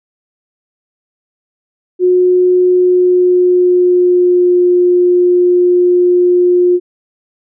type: tone with pitch glide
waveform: sine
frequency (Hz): 362.8 to 356.6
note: F#4 to F4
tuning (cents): -34 to +36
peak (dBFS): -6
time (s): 1.99-6.8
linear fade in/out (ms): 50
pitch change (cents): -30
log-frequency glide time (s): 2.67-4.6
effects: none